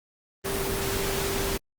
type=tone in noise; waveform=sine; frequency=392 Hz; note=G4; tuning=in tune; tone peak=-31 dBFS; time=0.44-1.58 s; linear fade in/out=20 ms; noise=pink; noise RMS=-29 dBFS; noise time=0.44-1.58 s; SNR=-5 dB; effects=Opus 24 kbps